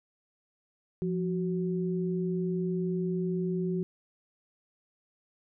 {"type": "tone pair together", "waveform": "sine", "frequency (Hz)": [174.61, 372.3], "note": ["F3", "F#4"], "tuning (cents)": [0, 11], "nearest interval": "octave + minor second", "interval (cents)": 1311, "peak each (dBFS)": [-29, -32], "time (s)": [1.02, 3.83], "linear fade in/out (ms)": 0, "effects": []}